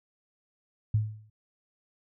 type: tone with exponential decay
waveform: sine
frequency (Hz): 107.5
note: A2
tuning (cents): -40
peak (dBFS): -19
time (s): 0.94-1.3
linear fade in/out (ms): 5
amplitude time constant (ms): 78
effects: none